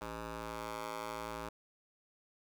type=ring-modulated tone; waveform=10% pulse; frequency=111.9 Hz; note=A2; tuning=30 cents sharp; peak=-29 dBFS; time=0.01-1.49 s; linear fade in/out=5 ms; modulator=727 Hz; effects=none